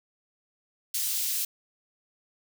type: high-pass noise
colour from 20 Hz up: white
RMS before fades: -29 dBFS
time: 0.94-1.45 s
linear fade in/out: 5 ms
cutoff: 3800 Hz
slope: 12 dB/octave
effects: none